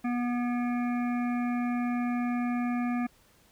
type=harmonic tone with a mistuned harmonic; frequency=242.9 Hz; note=B3; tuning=29 cents flat; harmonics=1 / 3 / 5 / 7 / 9 / 10; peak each=-27 / -37 / -41 / -44 / -46 / -47 dBFS; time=0.04-3.07 s; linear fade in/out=10 ms; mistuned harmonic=10; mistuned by=-23 cents; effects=pink hiss -62 dBFS RMS until 3.51 s